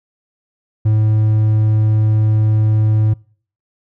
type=tone; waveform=triangle; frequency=108.1 Hz; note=A2; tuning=30 cents flat; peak=-8 dBFS; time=0.85-3.14 s; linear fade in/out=10 ms; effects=noise-tail reverb RT60 0.5 s tail -25 dB re dry